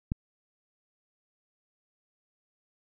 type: click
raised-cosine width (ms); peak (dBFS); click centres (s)
5; -16; 0.119
effects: none